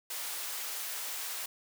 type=high-pass noise; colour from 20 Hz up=white; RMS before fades=-38 dBFS; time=0.1-1.46 s; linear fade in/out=5 ms; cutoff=590 Hz; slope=12 dB/octave; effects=none